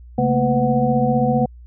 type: tone cluster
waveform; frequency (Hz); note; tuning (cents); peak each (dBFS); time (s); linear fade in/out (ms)
sine; 136.8 / 220.9 / 236.1 / 503 / 741; C#3 / A3 / A#3 / B4 / F#5; -23 / +7 / +22 / +32 / +2; -21; 0.18-1.46; 5
effects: added 60 Hz sine -38 dBFS peak until 1.66 s

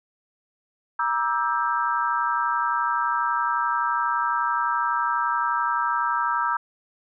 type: chord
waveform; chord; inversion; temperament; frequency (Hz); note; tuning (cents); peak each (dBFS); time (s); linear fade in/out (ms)
sine; E half-diminished seventh; second; just; 949.3 / 1186.7 / 1318.5 / 1582.2; Bb5 / D6 / E6 / G6; +31 / +18 / 0 / +16; -25 / -29 / -25 / -29; 0.99-6.57; 5
effects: none

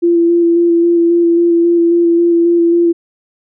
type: tone with vibrato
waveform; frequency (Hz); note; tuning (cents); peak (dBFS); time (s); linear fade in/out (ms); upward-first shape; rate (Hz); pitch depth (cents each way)
sine; 340.6; F4; -43; -7; 0.02-2.93; 20; square; 3.7; 13
effects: none

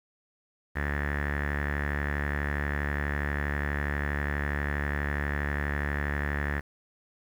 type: tone with low-pass filter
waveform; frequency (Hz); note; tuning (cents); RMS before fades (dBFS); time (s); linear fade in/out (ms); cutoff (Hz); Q
sawtooth; 72.3; D2; -27; -30; 0.75-6.61; 20; 1800; 9.3
effects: 9-bit

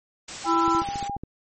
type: noise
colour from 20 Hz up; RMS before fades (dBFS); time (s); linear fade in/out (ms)
white; -35; 0.28-1.08; 5
type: tone with vibrato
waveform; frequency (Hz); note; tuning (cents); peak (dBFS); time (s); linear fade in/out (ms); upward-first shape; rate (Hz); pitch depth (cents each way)
sine; 805; G5; +46; -28; 0.44-1.17; 10; triangle; 6.3; 9
type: harmonic tone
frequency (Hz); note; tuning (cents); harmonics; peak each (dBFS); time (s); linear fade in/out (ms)
333.1; E4; +18; 1 / 3 / 4; -23 / -23 / -23; 0.45-0.84; 50
type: click train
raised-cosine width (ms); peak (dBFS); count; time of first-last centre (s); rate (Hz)
3; -22; 9; 0.68-1.236; 14.4
effects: MP3 32 kbps

